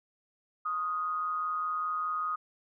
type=tone with amplitude modulation; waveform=sine; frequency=1244.5 Hz; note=D#6; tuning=in tune; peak=-27 dBFS; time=0.65-2.36 s; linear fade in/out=10 ms; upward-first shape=sine; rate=165 Hz; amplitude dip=50%; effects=none